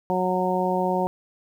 harmonic tone, 183.5 Hz, F#3, 14 cents flat, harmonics 1 / 2 / 3 / 4 / 5, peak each -27 / -27 / -27 / -27 / -27 dBFS, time 0.1-1.07 s, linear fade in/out 0 ms, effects 9-bit

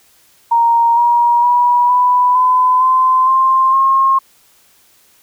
sine tone with pitch steps, 932.3 / 951.3 / 970.8 / 990.6 / 1010.8 / 1031.5 / 1052.5 / 1074 Hz, A#5 / A#5 / B5 / B5 / B5 / C6 / C6 / C6, 0 / +35 / -30 / +5 / +40 / -25 / +10 / +45 cents, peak -8 dBFS, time 0.51-4.19 s, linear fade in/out 10 ms, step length 460 ms, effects white hiss -51 dBFS RMS until 5.22 s

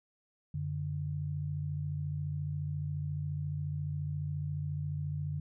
sine tone pair together, 92.5 / 146.83 Hz, F#2 / D3, 0 / 0 cents, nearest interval minor sixth, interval 800 cents, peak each -38 / -34 dBFS, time 0.54-5.4 s, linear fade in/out 5 ms, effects none

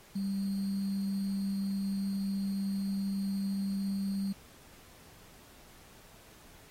sine tone with sample-and-hold, 196.3 Hz, G3, 3 cents sharp, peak -30 dBFS, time 0.15-4.33 s, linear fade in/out 10 ms, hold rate 4410 Hz, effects pink hiss -57 dBFS RMS until 6.7 s + AAC 48 kbps

